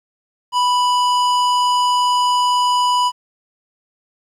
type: tone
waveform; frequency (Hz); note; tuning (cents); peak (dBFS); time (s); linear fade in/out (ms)
square; 987.8; B5; 0; -14; 0.52-3.12; 50
effects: low-pass 7000 Hz 12 dB/octave + 9-bit